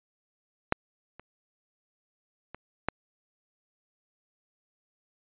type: clicks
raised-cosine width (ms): 0.5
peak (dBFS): -7 / -30 / -25 / -11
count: 4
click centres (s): 0.724 / 1.196 / 2.546 / 2.886
effects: resampled to 8000 Hz